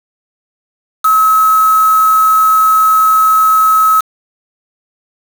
sine tone with quantisation, 1287 Hz, E6, 42 cents flat, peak -6 dBFS, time 1.04-4.01 s, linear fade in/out 10 ms, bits 3, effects none

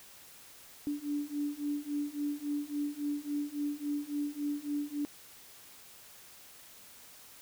sine beating tone pair, 289.4 / 293 Hz, D4 / D4, -25 / -4 cents, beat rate 3.6 Hz, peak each -36 / -35 dBFS, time 0.87-5.05 s, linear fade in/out 0 ms, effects white hiss -54 dBFS RMS until 7.41 s

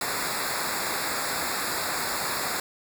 pink noise with comb filter, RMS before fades -29 dBFS, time 0.01-2.6 s, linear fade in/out 2 ms, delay 0.33 ms, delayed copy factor -1, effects none

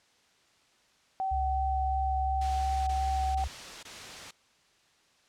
sine tone with vibrato, 763 Hz, G5, 47 cents flat, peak -28 dBFS, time 1.2-3.44 s, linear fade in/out 0 ms, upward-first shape sine, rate 2.8 Hz, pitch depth 10 cents each way
sine tone, 68.3 Hz, C#2, 25 cents flat, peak -30 dBFS, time 1.31-3.48 s, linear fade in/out 10 ms
white noise bursts, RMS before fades -42 dBFS, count 4, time 2.41-4.31 s, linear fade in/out 5 ms, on 460 ms, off 20 ms
effects white hiss -65 dBFS RMS until 5.28 s + low-pass 6000 Hz 12 dB/octave

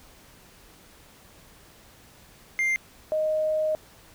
triangle / sine tone pair in turn, 2101 / 621.4 Hz, C7 / D#5, +7 / -2 cents, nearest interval octave + major sixth, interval 2109 cents, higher first, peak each -20 / -22 dBFS, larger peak first, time 2.59-2.76 / 3.12-3.75 s, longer second, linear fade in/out 0 ms, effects pink hiss -53 dBFS RMS until 4.14 s

